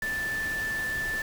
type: tone in noise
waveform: sine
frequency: 1760 Hz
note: A6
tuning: in tune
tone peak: -28 dBFS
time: 0.02-1.22 s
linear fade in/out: 2 ms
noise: pink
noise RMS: -39 dBFS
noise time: 0.02-1.22 s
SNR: +8 dB
effects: none